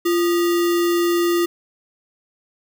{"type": "tone with sample-and-hold", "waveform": "sine", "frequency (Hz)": 345.1, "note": "F4", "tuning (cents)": -21, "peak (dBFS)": -15, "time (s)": [0.05, 1.46], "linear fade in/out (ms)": 10, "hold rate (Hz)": 1575, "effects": []}